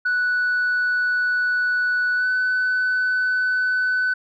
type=tone with pitch glide; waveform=sine; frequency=1480 to 1503.3 Hz; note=F#6 to F#6; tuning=0 to +27 cents; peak=-16 dBFS; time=0.05-4.14 s; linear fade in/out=10 ms; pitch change=+27 cents; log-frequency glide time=2.16-2.27 s; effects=tanh soft clip ceiling -16 dBFS